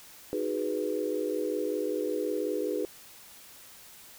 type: chord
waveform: sine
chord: G# minor seventh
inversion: second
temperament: equal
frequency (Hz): 311.1 / 370 / 415.3 / 493.9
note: D#4 / F#4 / G#4 / B4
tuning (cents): 0 / 0 / 0 / 0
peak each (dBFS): -34 / -36 / -32 / -33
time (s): 0.33-2.85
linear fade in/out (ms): 0
effects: white hiss -51 dBFS RMS until 4.18 s